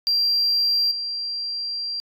sine tone with level steps, 4737 Hz, D8, 14 cents sharp, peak -16 / -25 dBFS, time 0.07-2 s, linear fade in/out 0 ms, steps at 0.91 s, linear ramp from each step 5 ms, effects tanh soft clip ceiling -14 dBFS

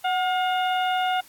harmonic tone with a mistuned harmonic, 714 Hz, F5, 38 cents sharp, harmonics 1 / 2 / 3 / 4 / 5, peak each -22 / -29 / -36 / -32 / -37 dBFS, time 0.04-1.21 s, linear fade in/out 10 ms, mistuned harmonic 1, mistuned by +62 cents, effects white hiss -52 dBFS RMS until 1.28 s + AAC 64 kbps

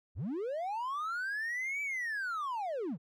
triangle linear two-way sweep, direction up then down, 55.7 to 2319 to 125.2 Hz, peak -31 dBFS, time 0.15-2.98 s, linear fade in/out 50 ms, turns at 1.82 s, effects tanh soft clip ceiling -27 dBFS

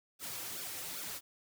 white noise with flanger, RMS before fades -42 dBFS, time 0.19-1.21 s, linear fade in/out 50 ms, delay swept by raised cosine 0.99 to 4.79 ms, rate 2.5 Hz, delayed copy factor -0.95, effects none

